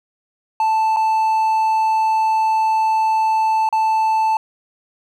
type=tone with dropouts; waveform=triangle; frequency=880 Hz; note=A5; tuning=in tune; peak=-12 dBFS; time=0.6-4.37 s; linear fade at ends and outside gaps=2 ms; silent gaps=0.963-0.968 / 3.69-3.726 s; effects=none